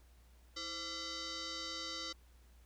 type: tone with frequency modulation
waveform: sine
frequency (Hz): 325.9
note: E4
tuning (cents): -20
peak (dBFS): -40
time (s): 0.56-2.13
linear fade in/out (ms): 10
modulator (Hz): 847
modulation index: 6.3
effects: added 60 Hz sine -60 dBFS peak until 2.65 s + pink hiss -70 dBFS RMS until 2.65 s